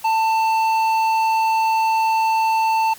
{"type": "tone with tanh clipping", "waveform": "triangle", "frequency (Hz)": 890, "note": "A5", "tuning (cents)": 20, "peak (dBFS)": -17, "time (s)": [0.04, 2.94], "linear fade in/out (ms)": 10, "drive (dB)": 14, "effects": ["white hiss -42 dBFS RMS until 2.98 s"]}